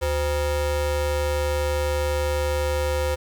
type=ring-modulated tone; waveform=square; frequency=220 Hz; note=A3; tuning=in tune; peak=-19 dBFS; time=0.01-3.16 s; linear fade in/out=20 ms; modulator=294 Hz; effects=9-bit